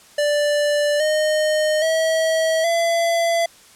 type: tone with pitch steps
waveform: square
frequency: 587.3 / 615.1 / 644.2 / 674.6 Hz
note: D5 / D#5 / E5 / E5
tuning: 0 / -20 / -40 / +40 cents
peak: -17 dBFS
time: 0.18-3.46 s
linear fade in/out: 5 ms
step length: 820 ms
effects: white hiss -48 dBFS RMS until 3.75 s + low-pass 10000 Hz 12 dB/octave